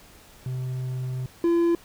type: tone pair in turn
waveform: triangle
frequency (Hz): 128.2 / 339.9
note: C3 / F4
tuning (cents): -35 / -47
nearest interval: octave + perfect fourth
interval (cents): 1688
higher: second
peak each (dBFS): -25 / -16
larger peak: second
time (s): 0.46-1.26 / 1.44-1.75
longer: first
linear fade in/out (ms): 2
effects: pink hiss -51 dBFS RMS until 1.84 s